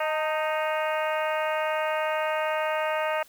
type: harmonic tone with a mistuned harmonic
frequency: 311.1 Hz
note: D#4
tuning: in tune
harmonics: 2 / 3 / 4 / 5 / 6 / 7 / 8 / 9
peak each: -27 / -31 / -33 / -35 / -37 / -38 / -39 / -40 dBFS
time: 0-3.23 s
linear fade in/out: 5 ms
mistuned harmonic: 3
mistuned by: -39 cents
effects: white hiss -55 dBFS RMS until 3.28 s